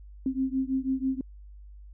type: beating tone pair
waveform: sine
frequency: 261.6 / 267.7 Hz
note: C4 / C4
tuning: 0 / +40 cents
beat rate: 6.1 Hz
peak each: -28 / -29 dBFS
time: 0.26-1.21 s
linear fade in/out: 2 ms
effects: added 50 Hz sine -44 dBFS peak until 1.93 s